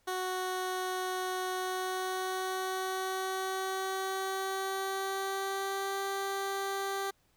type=tone with pitch glide; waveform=15% pulse; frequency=370 to 392 Hz; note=F#4 to G4; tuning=0 to 0 cents; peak=-26 dBFS; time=0.07-7.11 s; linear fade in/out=10 ms; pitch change=+100 cents; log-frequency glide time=1.55-6.02 s; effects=pink hiss -71 dBFS RMS until 7.36 s